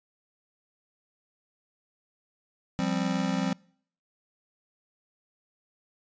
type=chord; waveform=square; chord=F suspended second; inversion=none; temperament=just; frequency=174.61 / 196.44 / 261.9 Hz; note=F3 / G3 / C4; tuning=0 / +4 / +2 cents; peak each=-31 dBFS; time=2.79-3.53 s; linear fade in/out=0 ms; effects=noise-tail reverb RT60 0.6 s tail -26 dB re dry + resampled to 16000 Hz